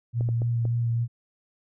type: tone with vibrato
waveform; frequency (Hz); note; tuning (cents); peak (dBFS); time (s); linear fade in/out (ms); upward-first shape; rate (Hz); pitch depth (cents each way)
sine; 117.4; A#2; +13; -22; 0.13-1.08; 50; sine; 3.5; 17
type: clicks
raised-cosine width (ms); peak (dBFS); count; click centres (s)
2; -22; 4; 0.209 / 0.289 / 0.419 / 0.653
effects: none